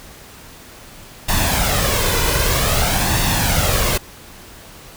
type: noise with flanger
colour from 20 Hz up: pink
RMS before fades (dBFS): -17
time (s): 1.28-3.98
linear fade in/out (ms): 10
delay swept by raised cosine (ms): 1.1 to 2.02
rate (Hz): 0.52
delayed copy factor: +0.55
effects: pink hiss -40 dBFS RMS until 4.96 s